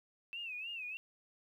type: tone with vibrato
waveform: sine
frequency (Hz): 2637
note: E7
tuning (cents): 0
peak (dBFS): -40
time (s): 0.33-0.97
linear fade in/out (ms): 0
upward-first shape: sine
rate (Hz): 3.3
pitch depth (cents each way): 130
effects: 12-bit